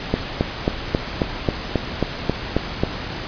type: click train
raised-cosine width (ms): 2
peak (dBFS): -3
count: 11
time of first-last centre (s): 0.14-2.835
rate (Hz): 3.71
effects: pink hiss -29 dBFS RMS until 3.27 s + resampled to 11025 Hz